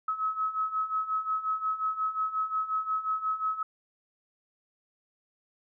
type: beating tone pair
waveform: sine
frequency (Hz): 1282 / 1287.6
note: E6 / E6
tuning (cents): -49 / -41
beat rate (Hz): 5.6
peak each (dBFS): -33 / -29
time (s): 0.08-3.63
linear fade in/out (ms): 5
effects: none